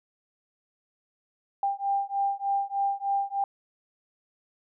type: beating tone pair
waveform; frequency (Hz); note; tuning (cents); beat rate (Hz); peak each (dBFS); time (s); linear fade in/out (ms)
sine; 793 / 796.3; G5 / G5; +20 / +27; 3.3; -28; 1.63-3.44; 2
effects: none